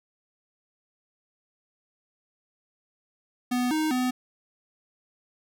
square tone with pitch steps, 247.6 / 311.5 / 252.2 Hz, B3 / D#4 / B3, +5 / +2 / +36 cents, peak -24 dBFS, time 3.51-4.11 s, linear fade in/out 10 ms, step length 200 ms, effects none

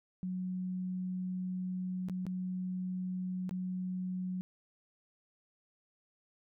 sine tone with dropouts, 183.8 Hz, F#3, 11 cents flat, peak -34 dBFS, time 0.23-4.41 s, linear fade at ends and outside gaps 0 ms, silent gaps 2.086-2.097 / 2.254-2.266 / 3.493-3.51 s, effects none

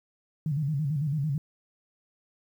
sine tone with vibrato, 146.83 Hz, D3, in tune, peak -25 dBFS, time 0.46-1.38 s, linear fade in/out 2 ms, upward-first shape square, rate 9 Hz, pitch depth 110 cents each way, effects 10-bit

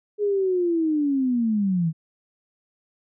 sine linear sweep, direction down, 420 to 155.56 Hz, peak -19 dBFS, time 0.18-1.93 s, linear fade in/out 50 ms, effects none

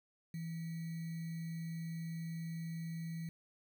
sine tone with sample-and-hold, 164.81 Hz, E3, in tune, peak -39 dBFS, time 0.34-3.29 s, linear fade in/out 2 ms, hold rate 2100 Hz, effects none

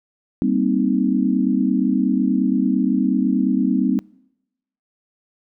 sine chord, C minor seventh, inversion second, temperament equal, 196 / 233.1 / 261.6 / 311.1 Hz, G3 / Bb3 / C4 / Eb4, 0 / 0 / 0 / 0 cents, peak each -21 / -22 / -19 / -24 dBFS, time 0.42-3.99 s, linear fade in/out 0 ms, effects noise-tail reverb RT60 0.9 s tail -26 dB re dry

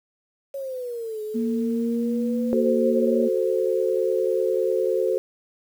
sine exponential two-way sweep, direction down then up, 557 to 424.8 to 557 Hz, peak -28 dBFS, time 0.54-3.25 s, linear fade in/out 5 ms, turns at 1.22 s
sine tone, 233.7 Hz, A#3, 5 cents sharp, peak -22 dBFS, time 1.34-3.29 s, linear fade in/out 20 ms
sine chord, F# diminished, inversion none, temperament equal, 370 / 440 / 523.3 Hz, F#4 / A4 / C5, 0 / 0 / 0 cents, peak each -24 dBFS, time 2.53-5.18 s, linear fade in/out 0 ms
effects 8-bit

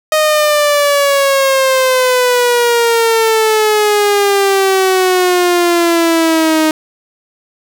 sawtooth exponential sweep, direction down, 622.3 to 311.1 Hz, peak -5 dBFS, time 0.12-6.71 s, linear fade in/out 2 ms, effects none

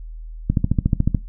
click train, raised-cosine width 5 ms, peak -4 dBFS, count 10, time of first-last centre 0.5-1.147 s, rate 13.9 Hz, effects noise-tail reverb RT60 0.2 s tail -18 dB re dry + added 40 Hz sine -31 dBFS peak until 1.28 s

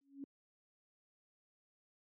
sine tone with exponential growth, 277.2 Hz, C#4, in tune, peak -40 dBFS, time 0.01-0.24 s, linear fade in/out 2 ms, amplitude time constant 48 ms, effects high-pass 150 Hz 12 dB/octave

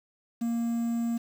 triangle tone with quantisation, 233.1 Hz, A#3, in tune, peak -24 dBFS, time 0.41-1.18 s, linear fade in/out 10 ms, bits 8, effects none

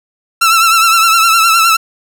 sawtooth tone with vibrato, 1336 Hz, E6, 23 cents sharp, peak -3 dBFS, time 0.41-1.77 s, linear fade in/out 10 ms, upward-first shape triangle, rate 9.7 Hz, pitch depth 62 cents each way, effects none

